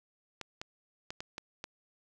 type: clicks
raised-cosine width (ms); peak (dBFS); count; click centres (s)
0.2; -22; 6; 0.413 / 0.615 / 1.105 / 1.205 / 1.381 / 1.641
effects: none